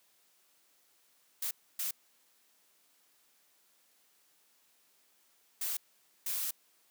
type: noise bursts at uneven times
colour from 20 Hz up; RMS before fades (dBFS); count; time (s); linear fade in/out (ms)
blue; -35; 4; 1.42-1.51 / 1.79-1.91 / 5.61-5.77 / 6.26-6.51; 5
effects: white hiss -69 dBFS RMS until 6.9 s + high-pass 200 Hz 12 dB/octave